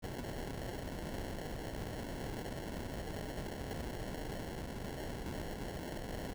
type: noise with sample-and-hold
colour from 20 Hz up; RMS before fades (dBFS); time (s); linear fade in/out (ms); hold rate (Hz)
pink; -42; 0.02-6.34; 20; 1225
effects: none